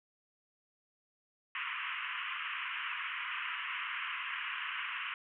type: band-pass noise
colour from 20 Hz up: white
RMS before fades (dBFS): -39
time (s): 1.55-5.14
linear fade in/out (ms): 2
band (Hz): 1000 to 3000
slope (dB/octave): 96
effects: none